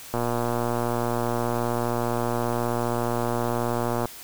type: click train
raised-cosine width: 1 ms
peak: -12 dBFS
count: 467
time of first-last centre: 0.14-4.056 s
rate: 119 Hz
effects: white hiss -42 dBFS RMS until 4.23 s